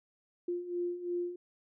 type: beating tone pair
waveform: sine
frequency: 349.2 / 352.1 Hz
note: F4 / F4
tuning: 0 / +14 cents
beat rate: 2.9 Hz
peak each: -39 / -34 dBFS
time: 0.48-1.36 s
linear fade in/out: 5 ms
effects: none